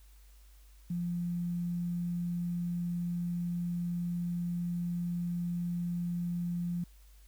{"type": "tone with quantisation", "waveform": "sine", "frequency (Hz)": 174.1, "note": "F3", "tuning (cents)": -5, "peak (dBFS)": -31, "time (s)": [0.9, 6.84], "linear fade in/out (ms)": 5, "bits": 10, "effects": ["added 50 Hz sine -54 dBFS peak until 7.27 s", "white hiss -66 dBFS RMS until 7.27 s"]}